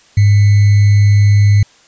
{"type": "tone with sample-and-hold", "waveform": "sine", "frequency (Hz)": 102.5, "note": "G#2", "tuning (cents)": -22, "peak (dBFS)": -5, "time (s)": [0.17, 1.63], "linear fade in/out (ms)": 5, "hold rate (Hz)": 2100, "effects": ["white hiss -47 dBFS RMS until 1.87 s", "resampled to 16000 Hz"]}